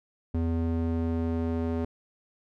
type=tone with band-pass filter sweep; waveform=square; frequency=82.41 Hz; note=E2; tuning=in tune; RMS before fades=-28 dBFS; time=0.34-1.85 s; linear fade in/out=5 ms; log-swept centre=190 to 330 Hz; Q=1; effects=none